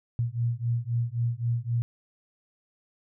sine beating tone pair, 116.4 / 120.2 Hz, A#2 / B2, -2 / -46 cents, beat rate 3.8 Hz, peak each -28 dBFS, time 0.19-1.82 s, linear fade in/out 0 ms, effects none

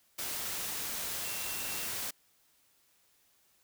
sine tone in noise, 2720 Hz, F7, 46 cents flat, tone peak -46 dBFS, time 1.24-1.87 s, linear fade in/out 10 ms, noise white, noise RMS -37 dBFS, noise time 0.18-2.11 s, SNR -12 dB, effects white hiss -69 dBFS RMS until 3.63 s

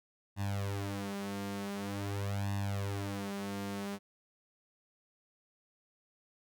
sawtooth tone with flanger, 100 Hz, G2, 35 cents sharp, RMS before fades -37 dBFS, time 0.36-3.99 s, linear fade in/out 50 ms, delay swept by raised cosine 1.1 to 5.7 ms, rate 0.46 Hz, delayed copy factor +0.95, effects none

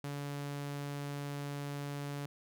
sawtooth tone, 143 Hz, D3, 46 cents flat, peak -34 dBFS, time 0.04-2.26 s, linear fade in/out 2 ms, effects none

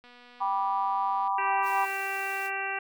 click train, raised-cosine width 0.3 ms, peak -37 dBFS, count 303, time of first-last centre 0.04-1.278 s, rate 244 Hz
sine chord, G major, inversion none, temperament just, 784 / 980 / 1176 Hz, G5 / B5 / D6, 0 / -14 / +2 cents, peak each -29 / -28 / -32 dBFS, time 0.4-1.86 s, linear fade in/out 20 ms
harmonic tone, 390 Hz, G4, 9 cents flat, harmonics 1 / 2 / 3 / 4 / 5 / 6 / 7, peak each -41 / -35 / -40 / -35 / -37 / -39 / -36 dBFS, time 1.38-2.79 s, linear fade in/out 5 ms
white high-pass noise, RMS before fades -47 dBFS, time 1.62-2.51 s, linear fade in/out 50 ms, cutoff 290 Hz, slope 24 dB/octave
effects none

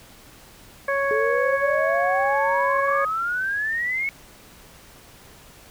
harmonic tone, 554.4 Hz, C#5, in tune, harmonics 1 / 2 / 3 / 4, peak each -23 / -27 / -25 / -33 dBFS, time 0.88-3.05 s, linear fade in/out 5 ms
sine exponential sweep, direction up, 423.9 to 2217 Hz, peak -22 dBFS, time 1.11-4.09 s, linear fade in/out 0 ms
effects pink hiss -48 dBFS RMS until 5.7 s

